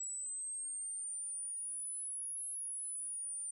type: linear two-way sweep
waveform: sine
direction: up then down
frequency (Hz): 7780 to 10640 to 9090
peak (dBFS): -39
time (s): 0-3.51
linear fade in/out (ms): 5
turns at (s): 2.48
effects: none